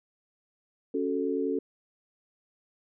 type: chord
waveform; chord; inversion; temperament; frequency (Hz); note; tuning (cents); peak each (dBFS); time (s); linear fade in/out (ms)
sine; F# minor; second; equal; 277.2 / 370 / 440; C#4 / F#4 / A4; 0 / 0 / 0; -30 / -32 / -30; 0.94-1.59; 5
effects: none